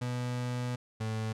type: tone pair in turn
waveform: 35% pulse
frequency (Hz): 123.47 / 110.13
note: B2 / A2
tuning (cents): 0 / +2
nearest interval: major second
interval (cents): 198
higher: first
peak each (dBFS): -30 / -30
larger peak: neither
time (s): 0.01-0.76 / 1-1.33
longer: first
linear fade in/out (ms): 10
effects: low-pass 9000 Hz 12 dB/octave